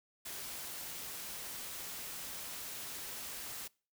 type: noise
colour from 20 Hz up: white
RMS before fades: -44 dBFS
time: 0.25-3.68 s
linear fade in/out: 10 ms
effects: noise-tail reverb RT60 0.4 s tail -25 dB re dry